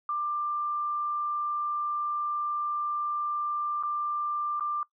sine tone with dropouts, 1187 Hz, D6, 18 cents sharp, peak -27 dBFS, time 0.09-4.83 s, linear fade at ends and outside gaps 2 ms, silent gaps 3.827-3.834 / 4.597-4.607 s, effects noise-tail reverb RT60 0.1 s tail -21 dB re dry

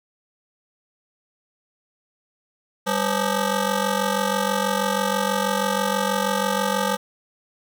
15% pulse ring-modulated tone, 350.2 Hz, F4, 5 cents sharp, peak -11 dBFS, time 2.86-6.97 s, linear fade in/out 20 ms, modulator 152 Hz, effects none

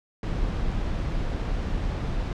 brown noise, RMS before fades -27 dBFS, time 0.23-2.33 s, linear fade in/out 2 ms, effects low-pass 5000 Hz 12 dB/octave

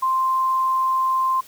sine tone, 1046.5 Hz, C6, in tune, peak -17 dBFS, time 0.02-1.41 s, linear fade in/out 10 ms, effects white hiss -47 dBFS RMS until 1.47 s

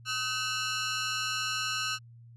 15% pulse ring-modulated tone, 1396.9 Hz, F6, in tune, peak -20 dBFS, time 0.05-1.99 s, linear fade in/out 50 ms, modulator 125 Hz, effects added 117 Hz sine -49 dBFS peak until 2.36 s + resampled to 24000 Hz

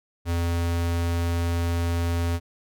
square tone, 85.2 Hz, F2, 42 cents flat, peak -23 dBFS, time 0.25-2.4 s, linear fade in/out 50 ms, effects none

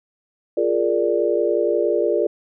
sine chord, Bb dominant seventh, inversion second, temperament equal, 349.2 / 415.3 / 466.2 / 587.3 Hz, F4 / Ab4 / Bb4 / D5, 0 / 0 / 0 / 0 cents, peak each -22 dBFS, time 0.57-2.27 s, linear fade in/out 5 ms, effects none

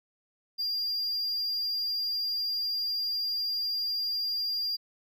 triangle tone, 4796 Hz, D8, 36 cents sharp, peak -27 dBFS, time 0.58-4.77 s, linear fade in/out 20 ms, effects none

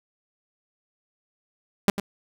sawtooth tone with echo, 200 Hz, G3, 35 cents sharp, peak -11 dBFS, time 1.88-1.9 s, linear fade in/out 0 ms, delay 99 ms, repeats 1, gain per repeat -11 dB, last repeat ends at 1.999 s, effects none

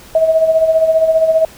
sine tone with tremolo, 643 Hz, E5, 43 cents flat, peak -6 dBFS, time 0.15-1.45 s, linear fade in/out 2 ms, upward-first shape sine, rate 15 Hz, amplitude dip 60%, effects pink hiss -39 dBFS RMS until 1.57 s

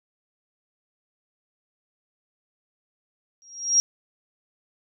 sine tone with exponential growth, 5630 Hz, F8, 13 cents sharp, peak -12 dBFS, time 3.42-3.8 s, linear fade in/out 0 ms, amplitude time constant 81 ms, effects none

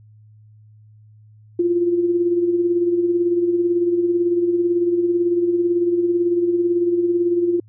sine tone with tremolo, 347.6 Hz, F4, 8 cents flat, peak -13 dBFS, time 1.59-7.6 s, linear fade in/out 5 ms, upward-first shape sine, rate 18 Hz, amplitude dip 50%, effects added 107 Hz sine -45 dBFS peak until 7.68 s

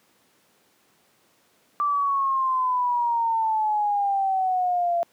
sine exponential sweep, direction down, 1174.7 to 680 Hz, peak -20 dBFS, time 1.8-5.03 s, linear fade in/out 0 ms, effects pink hiss -62 dBFS RMS until 5.12 s + high-pass 200 Hz 12 dB/octave

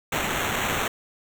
violet noise with sample-and-hold, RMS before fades -26 dBFS, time 0.12-0.88 s, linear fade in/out 5 ms, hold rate 4900 Hz, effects none

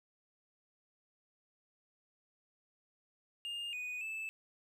triangle tone with pitch steps, 2820 / 2480 / 2628 Hz, F7 / D#7 / E7, +16 / -6 / -6 cents, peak -37 dBFS, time 3.45-4.29 s, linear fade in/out 0 ms, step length 280 ms, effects none

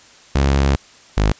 sawtooth tone pair in turn, 68.9 / 51.62 Hz, C#2 / G#1, -10 / -10 cents, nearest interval perfect fourth, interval 500 cents, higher first, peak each -9 dBFS, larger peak neither, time 0.35-0.76 / 1.17-1.32 s, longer first, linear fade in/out 5 ms, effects white hiss -46 dBFS RMS until 1.39 s + resampled to 16000 Hz

